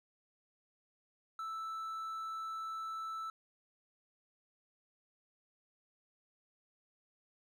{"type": "tone", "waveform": "triangle", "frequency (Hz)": 1318.5, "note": "E6", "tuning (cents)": 0, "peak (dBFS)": -37, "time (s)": [1.39, 3.3], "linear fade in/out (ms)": 2, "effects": []}